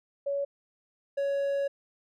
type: tone pair in turn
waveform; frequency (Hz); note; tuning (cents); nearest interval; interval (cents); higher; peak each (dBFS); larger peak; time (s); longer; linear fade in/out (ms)
sine / triangle; 562 / 558.4; C#5 / C#5; +24 / +13; unison; 11; first; -27 / -24; second; 0.26-0.45 / 1.17-1.68; second; 10
effects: none